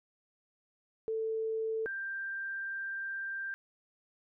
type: tone pair in turn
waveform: sine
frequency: 443.6 / 1580.8 Hz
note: A4 / G6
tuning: +14 / +14 cents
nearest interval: octave + minor seventh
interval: 2200 cents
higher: second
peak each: -31 / -35 dBFS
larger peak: first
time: 1.08-1.86 / 1.86-3.54 s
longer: second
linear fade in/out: 0 ms
effects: none